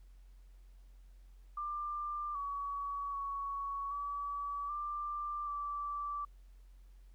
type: tone with pitch steps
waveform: sine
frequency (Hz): 1189 / 1131 / 1118 / 1145 / 1184 / 1163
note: D6 / C#6 / C#6 / D6 / D6 / D6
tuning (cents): +21 / +34 / +14 / -44 / +14 / -17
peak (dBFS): -36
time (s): 1.57-6.25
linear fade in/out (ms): 5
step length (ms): 780
effects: added 45 Hz sine -54 dBFS peak until 7.14 s + pink hiss -75 dBFS RMS until 7.14 s